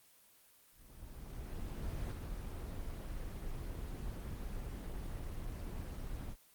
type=noise with ADSR envelope; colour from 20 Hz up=brown; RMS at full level=-38 dBFS; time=0.71-6.36 s; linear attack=1400 ms; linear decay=18 ms; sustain=-4 dB; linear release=52 ms; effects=white hiss -65 dBFS RMS until 6.54 s + Opus 24 kbps